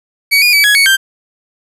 30% pulse tone with pitch steps, 2260 / 2439 / 2290 / 1673 / 2227 / 1575 Hz, C#7 / D#7 / D7 / G#6 / C#7 / G6, +33 / -35 / -44 / +12 / +7 / +8 cents, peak -4 dBFS, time 0.31-0.97 s, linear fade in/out 20 ms, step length 110 ms, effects resampled to 32000 Hz + 7-bit

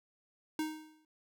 square tone with exponential decay, 311.1 Hz, D#4, in tune, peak -31 dBFS, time 0.59-1.05 s, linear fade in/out 2 ms, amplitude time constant 100 ms, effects none

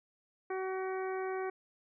harmonic tone, 377.5 Hz, F#4, 35 cents sharp, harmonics 1 / 2 / 3 / 4 / 5 / 6, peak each -35 / -41 / -45 / -47 / -49 / -51 dBFS, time 0.5-1.5 s, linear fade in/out 5 ms, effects none

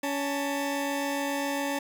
20% pulse tone pair together, 280.6 / 889 Hz, C#4 / A5, +21 / +18 cents, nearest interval octave + minor sixth, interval 1997 cents, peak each -24 / -29 dBFS, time 0.03-1.79 s, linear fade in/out 5 ms, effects none

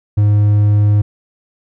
triangle tone, 103.83 Hz, G#2, in tune, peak -6 dBFS, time 0.17-1.02 s, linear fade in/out 10 ms, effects none

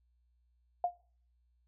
sine tone with exponential decay, 707 Hz, F5, 21 cents sharp, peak -24 dBFS, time 0.84-0.96 s, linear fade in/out 2 ms, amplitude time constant 25 ms, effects noise-tail reverb RT60 0.5 s tail -23 dB re dry + added 60 Hz sine -69 dBFS peak until 1.67 s

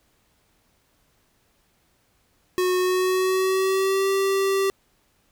square tone with pitch glide, 365.4 to 389.4 Hz, F#4 to G4, -22 to -12 cents, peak -20 dBFS, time 2.58-4.7 s, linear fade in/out 0 ms, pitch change +110 cents, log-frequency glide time 2.78-4.09 s, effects pink hiss -65 dBFS RMS until 5.31 s

